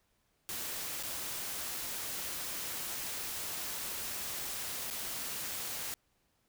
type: noise with dropouts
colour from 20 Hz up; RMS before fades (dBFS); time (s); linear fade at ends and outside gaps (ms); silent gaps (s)
white; -39; 0.49-5.94; 0; 1.027-1.034 / 4.902-4.909
effects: pink hiss -75 dBFS RMS until 6.48 s